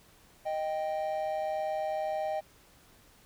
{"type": "tone pair together", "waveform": "triangle", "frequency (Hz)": [622.3, 784], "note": ["D#5", "G5"], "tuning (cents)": [0, 0], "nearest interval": "major third", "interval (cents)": 400, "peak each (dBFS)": [-30, -32], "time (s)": [0.45, 2.41], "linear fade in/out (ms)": 20, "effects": ["pink hiss -60 dBFS RMS until 3.25 s"]}